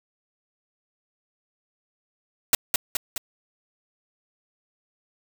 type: noise with echo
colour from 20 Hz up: white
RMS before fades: -17 dBFS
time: 2.53-2.55 s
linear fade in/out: 2 ms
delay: 210 ms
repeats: 3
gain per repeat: -4 dB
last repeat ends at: 3.18 s
effects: none